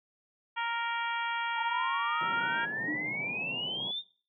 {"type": "harmonic tone", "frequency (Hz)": 466.2, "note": "A#4", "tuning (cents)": 0, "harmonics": [2, 3, 4, 5, 6, 7], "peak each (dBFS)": [-33, -37, -39, -41, -43, -44], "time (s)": [0.56, 2.66], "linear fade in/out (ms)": 20}
{"type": "exponential sweep", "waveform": "sine", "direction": "up", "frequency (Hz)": [870, 3684], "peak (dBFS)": -32, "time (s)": [1.55, 4.03], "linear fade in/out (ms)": 50}
{"type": "band-pass noise", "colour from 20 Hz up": "pink", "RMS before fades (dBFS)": -44, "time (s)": [2.21, 3.91], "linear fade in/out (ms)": 0, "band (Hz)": [120, 1000], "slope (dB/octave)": 96}
{"type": "tone with exponential decay", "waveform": "sine", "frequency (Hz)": 301.3, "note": "D4", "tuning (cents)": 44, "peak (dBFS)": -31, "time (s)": [2.88, 3.34], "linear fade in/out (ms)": 5, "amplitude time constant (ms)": 99}
{"effects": ["noise-tail reverb RT60 0.4 s tail -18 dB re dry"]}